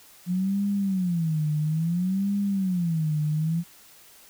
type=tone with vibrato; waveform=sine; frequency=174.61 Hz; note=F3; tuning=in tune; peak=-22 dBFS; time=0.26-3.64 s; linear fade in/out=50 ms; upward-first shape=sine; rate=0.59 Hz; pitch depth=250 cents each way; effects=white hiss -52 dBFS RMS until 4.29 s